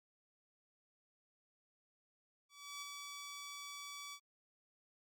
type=tone with ADSR envelope; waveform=10% pulse; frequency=1146 Hz; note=D6; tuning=43 cents flat; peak=-35 dBFS; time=2.49-4.2 s; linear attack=330 ms; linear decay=13 ms; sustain=-3 dB; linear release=68 ms; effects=MP3 64 kbps